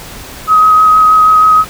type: tone with vibrato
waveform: sine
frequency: 1265 Hz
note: D#6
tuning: 28 cents sharp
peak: -3 dBFS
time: 0.47-1.65 s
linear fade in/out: 50 ms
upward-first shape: sine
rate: 6.3 Hz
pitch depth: 11 cents each way
effects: pink hiss -29 dBFS RMS until 1.69 s